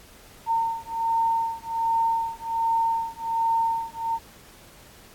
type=beating tone pair; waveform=sine; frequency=911 / 912.3 Hz; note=A#5 / A#5; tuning=-40 / -38 cents; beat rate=1.3 Hz; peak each=-25 dBFS; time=0.46-4.19 s; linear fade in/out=50 ms; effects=pink hiss -50 dBFS RMS until 5.14 s + AAC 64 kbps